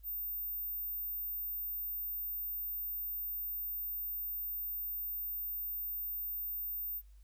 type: tone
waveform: sine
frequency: 14580 Hz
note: A#9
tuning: 40 cents flat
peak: -36 dBFS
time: 0.03-7.02 s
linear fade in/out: 50 ms
effects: added 50 Hz sine -54 dBFS peak until 7.23 s + white hiss -75 dBFS RMS until 7.23 s